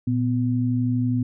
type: tone pair together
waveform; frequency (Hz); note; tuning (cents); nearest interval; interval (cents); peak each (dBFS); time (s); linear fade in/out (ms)
sine; 117.72 / 250; A#2 / B3; +17 / +21; octave + minor second; 1304; -22; 0.07-1.23; 5
effects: none